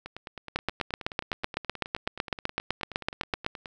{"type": "two click trains", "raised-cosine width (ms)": 0.3, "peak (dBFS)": [-10, -22], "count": [24, 35], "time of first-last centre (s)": [[0.56, 3.464], [0.06, 3.658]], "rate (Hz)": [7.92, 9.45], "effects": []}